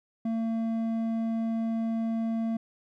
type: tone with hard clipping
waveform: sine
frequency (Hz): 226.2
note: A3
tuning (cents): +48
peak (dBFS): -28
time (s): 0.25-2.57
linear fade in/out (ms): 5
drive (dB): 6
effects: none